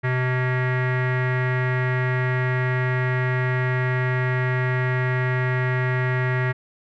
square tone with low-pass filter, 127.2 Hz, C3, 48 cents flat, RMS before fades -22 dBFS, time 0.03-6.53 s, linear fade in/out 20 ms, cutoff 1900 Hz, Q 5.1, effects none

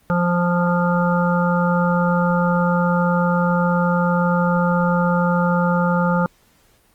harmonic tone, 175.2 Hz, F3, 6 cents sharp, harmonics 1 / 3 / 5 / 7 / 8, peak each -17 / -22 / -24 / -25 / -26 dBFS, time 0.1-6.26 s, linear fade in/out 0 ms, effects pink hiss -57 dBFS RMS until 6.94 s + Opus 24 kbps

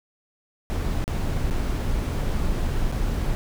brown noise with dropouts, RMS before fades -24 dBFS, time 0.7-3.35 s, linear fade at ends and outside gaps 0 ms, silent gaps 1.041-1.079 / 1.501-1.509 / 2.917-2.924 s, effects none

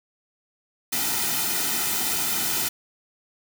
white noise with comb filter, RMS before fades -25 dBFS, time 0.92-2.69 s, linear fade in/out 10 ms, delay 1.8 ms, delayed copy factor -0.8, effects none

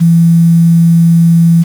sine tone with quantisation, 167.6 Hz, E3, 29 cents sharp, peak -3 dBFS, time 0-1.64 s, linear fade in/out 20 ms, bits 5, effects none

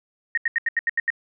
sine tone bursts, 1860 Hz, A#6, 4 cents flat, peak -18 dBFS, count 8, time 0.35-1.103 s, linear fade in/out 2 ms, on 25 ms, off 79 ms, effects none

